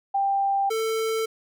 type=tone pair in turn; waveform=sine / square; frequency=790 / 444.9 Hz; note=G5 / A4; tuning=+13 / +19 cents; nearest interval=minor seventh; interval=994 cents; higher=first; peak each=-20 / -24 dBFS; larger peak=first; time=0.14-0.7 / 0.7-1.26 s; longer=neither; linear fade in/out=10 ms; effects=none